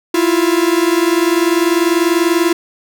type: tone pair together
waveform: 45% pulse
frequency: 329.6 / 349.8 Hz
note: E4 / F4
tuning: 0 / +3 cents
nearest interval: minor second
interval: 103 cents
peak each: -14 dBFS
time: 0.14-2.53 s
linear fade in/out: 5 ms
effects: none